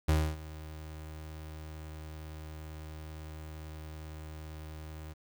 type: tone with ADSR envelope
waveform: 35% pulse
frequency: 77.78 Hz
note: D#2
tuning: in tune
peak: -21 dBFS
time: 0.08-5.14 s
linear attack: 10 ms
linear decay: 270 ms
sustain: -19 dB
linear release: 21 ms
effects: 10-bit